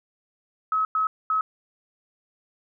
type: tone bursts at uneven times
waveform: sine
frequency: 1283 Hz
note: E6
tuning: 47 cents flat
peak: -20 dBFS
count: 3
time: 0.72-0.85 / 0.95-1.07 / 1.3-1.41 s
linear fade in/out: 2 ms
effects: none